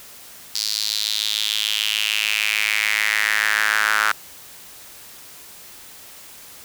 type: tone with high-pass filter sweep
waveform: sawtooth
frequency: 106.8 Hz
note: G#2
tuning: 49 cents sharp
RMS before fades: -21 dBFS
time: 0.55-4.12 s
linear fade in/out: 5 ms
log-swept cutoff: 4700 to 1400 Hz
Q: 4.3
effects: white hiss -42 dBFS RMS until 6.64 s